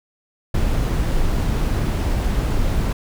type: noise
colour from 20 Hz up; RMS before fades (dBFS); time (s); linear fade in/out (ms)
brown; -19; 0.54-2.93; 5
effects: none